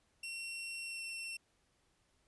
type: tone with pitch glide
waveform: sawtooth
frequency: 2726 to 2707 Hz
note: F7 to E7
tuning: -43 to +45 cents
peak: -38 dBFS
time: 0.23-1.37 s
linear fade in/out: 5 ms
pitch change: -12 cents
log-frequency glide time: 0.85-1.02 s
effects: pink hiss -75 dBFS RMS until 2.27 s + resampled to 24000 Hz